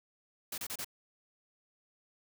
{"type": "noise bursts", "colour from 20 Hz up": "white", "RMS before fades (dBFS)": -39, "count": 4, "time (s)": [0.52, 0.846], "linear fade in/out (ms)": 5, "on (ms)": 59, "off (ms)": 30, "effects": []}